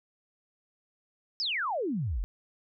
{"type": "exponential sweep", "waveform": "sine", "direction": "down", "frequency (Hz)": [5410, 39.11], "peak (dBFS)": -28, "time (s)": [1.4, 2.24], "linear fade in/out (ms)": 0, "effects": []}